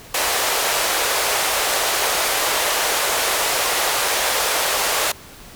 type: band-pass noise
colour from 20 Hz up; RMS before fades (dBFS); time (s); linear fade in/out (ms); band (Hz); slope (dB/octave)
pink; -20; 0.14-5.12; 5; 470 to 15000; 24
effects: pink hiss -41 dBFS RMS until 5.55 s